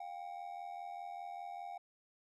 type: ring-modulated tone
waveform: triangle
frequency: 751 Hz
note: F#5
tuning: 26 cents sharp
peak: -38 dBFS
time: 0-1.78 s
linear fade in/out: 5 ms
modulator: 42.5 Hz
effects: none